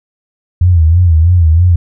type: tone with vibrato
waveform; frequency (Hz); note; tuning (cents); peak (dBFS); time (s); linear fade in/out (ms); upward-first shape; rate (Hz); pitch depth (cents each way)
sine; 84.4; E2; +41; -4; 0.61-1.76; 5; sine; 3.1; 120
effects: none